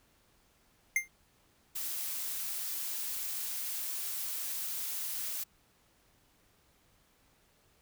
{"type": "tone with exponential decay", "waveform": "square", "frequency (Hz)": 2100, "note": "C7", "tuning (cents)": 6, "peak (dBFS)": -23, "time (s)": [0.96, 1.08], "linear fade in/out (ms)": 2, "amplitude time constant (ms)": 26}
{"type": "noise", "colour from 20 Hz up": "blue", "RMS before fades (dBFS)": -37, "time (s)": [1.75, 5.44], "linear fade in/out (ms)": 10}
{"effects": ["pink hiss -68 dBFS RMS until 7.81 s"]}